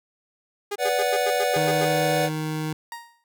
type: tone bursts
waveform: sawtooth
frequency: 408.7 Hz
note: G#4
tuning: 28 cents flat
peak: -22 dBFS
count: 9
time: 0.71-1.854 s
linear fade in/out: 10 ms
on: 48 ms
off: 89 ms
type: chord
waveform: square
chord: B minor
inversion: none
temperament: equal with one note detuned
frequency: 493.9 / 580.2 / 740 Hz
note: B4 / D5 / F#5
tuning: 0 / -21 / 0 cents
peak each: -26 dBFS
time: 0.78-2.3 s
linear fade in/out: 50 ms
type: tone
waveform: 25% pulse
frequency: 155.56 Hz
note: D#3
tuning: in tune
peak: -22 dBFS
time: 1.56-2.73 s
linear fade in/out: 2 ms
type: tone with exponential decay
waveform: 30% pulse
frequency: 936 Hz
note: A#5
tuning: 7 cents sharp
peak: -28 dBFS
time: 2.92-3.24 s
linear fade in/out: 1 ms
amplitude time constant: 69 ms
effects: none